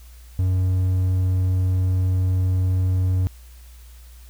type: tone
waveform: triangle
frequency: 92.5 Hz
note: F#2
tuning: in tune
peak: -15 dBFS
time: 0.39-3.27 s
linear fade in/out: 0 ms
effects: added 60 Hz sine -41 dBFS peak until 4.29 s + white hiss -53 dBFS RMS until 4.29 s